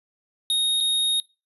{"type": "tone with dropouts", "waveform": "square", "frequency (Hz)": 3729, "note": "A#7", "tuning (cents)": 0, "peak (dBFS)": -20, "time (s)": [0.5, 1.2], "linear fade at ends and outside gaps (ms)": 1, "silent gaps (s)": [0.804, 0.808], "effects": ["noise-tail reverb RT60 0.3 s tail -26 dB re dry", "resampled to 32000 Hz"]}